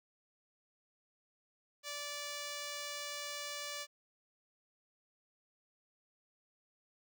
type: tone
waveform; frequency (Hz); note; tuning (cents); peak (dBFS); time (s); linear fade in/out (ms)
5% pulse; 582; D5; -16; -29; 1.83-3.87; 50
effects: none